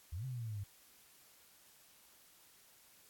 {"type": "exponential two-way sweep", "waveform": "sine", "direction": "up then down", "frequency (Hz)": [72, 134, 97.2], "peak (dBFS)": -39, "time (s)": [0.12, 0.64], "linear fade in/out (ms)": 10, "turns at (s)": 0.25, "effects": ["white hiss -64 dBFS RMS until 3.09 s", "AAC 64 kbps"]}